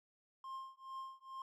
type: tone with tremolo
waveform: triangle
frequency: 1061 Hz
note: C6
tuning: 24 cents sharp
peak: -40 dBFS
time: 0.44-1.42 s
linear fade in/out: 2 ms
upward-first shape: triangle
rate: 2.3 Hz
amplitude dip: 100%
effects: none